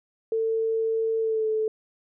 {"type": "tone with pitch glide", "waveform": "sine", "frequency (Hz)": [447.8, 436.1], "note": ["A4", "A4"], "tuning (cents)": [30, -15], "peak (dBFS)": -22, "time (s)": [0.32, 1.68], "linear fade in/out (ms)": 2, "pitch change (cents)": -45, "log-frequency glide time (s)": [1.2, 1.47], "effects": []}